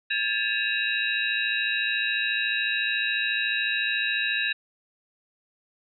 sine tone cluster, 1624 / 1738 / 2543 / 2757 / 3844 Hz, G#6 / A6 / D#7 / F7 / B7, -39 / -22 / +37 / -23 / -48 cents, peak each -30 dBFS, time 0.1-4.53 s, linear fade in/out 10 ms, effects none

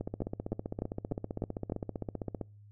two click trains, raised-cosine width 2 ms, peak -22 / -19 dBFS, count 38 / 6, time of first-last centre 0.01-2.413 / 0.22-1.722 s, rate 15.4 / 3.33 Hz, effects noise-tail reverb RT60 0.4 s tail -26 dB re dry + added 103 Hz sine -52 dBFS peak until 2.71 s

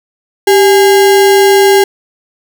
sine tone with sample-and-hold, 392 Hz, G4, in tune, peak -3 dBFS, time 0.47-1.84 s, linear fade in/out 5 ms, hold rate 1225 Hz, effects none

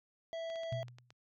harmonic tone, 659.3 Hz, E5, in tune, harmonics 1 / 3 / 5 / 7 / 9 / 10, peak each -38 / -53 / -52 / -63 / -69 / -69 dBFS, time 0.33-0.83 s, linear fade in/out 0 ms
clicks, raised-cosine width 0.2 ms, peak -37 dBFS, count 7, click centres 0.501 / 0.558 / 0.634 / 0.726 / 0.883 / 0.985 / 1.105 s
sine tone with exponential decay, 122.5 Hz, B2, 14 cents flat, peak -33 dBFS, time 0.72-1.13 s, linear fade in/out 5 ms, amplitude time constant 87 ms
effects none

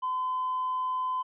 triangle tone, 1020 Hz, C6, 44 cents flat, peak -24 dBFS, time 0.02-1.23 s, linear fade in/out 20 ms, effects tanh soft clip ceiling -24 dBFS + resampled to 8000 Hz

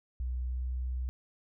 sine tone with pitch glide, 62.3 to 62.88 Hz, B1 to B1, +16 to +32 cents, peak -31 dBFS, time 0.2-1.09 s, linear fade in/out 0 ms, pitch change +16 cents, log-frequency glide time 0.46-0.63 s, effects none

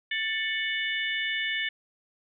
harmonic tone with a mistuned harmonic, 591 Hz, D5, 11 cents sharp, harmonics 3 / 4 / 5 / 6, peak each -30 / -32 / -34 / -36 dBFS, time 0.11-1.69 s, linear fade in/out 5 ms, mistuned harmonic 4, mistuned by -110 cents, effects none

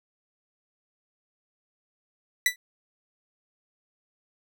sawtooth tone with exponential decay, 1975.5 Hz, B6, in tune, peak -12 dBFS, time 2.46-2.56 s, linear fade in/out 2 ms, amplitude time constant 21 ms, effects none

